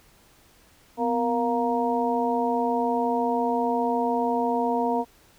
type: harmonic tone with a mistuned harmonic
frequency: 234.4 Hz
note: A#3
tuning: 10 cents sharp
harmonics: 1 / 2 / 3 / 4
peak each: -27 / -27 / -27 / -27 dBFS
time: 0.97-5.05 s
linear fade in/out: 50 ms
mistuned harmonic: 1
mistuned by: +110 cents
effects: pink hiss -57 dBFS RMS until 5.38 s